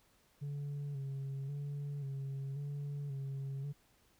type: tone with vibrato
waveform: sine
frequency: 140 Hz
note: C#3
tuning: 18 cents sharp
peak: -35 dBFS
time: 0.41-3.73 s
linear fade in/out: 20 ms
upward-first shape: square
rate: 0.93 Hz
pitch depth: 42 cents each way
effects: tanh soft clip ceiling -37 dBFS + pink hiss -70 dBFS RMS until 4.19 s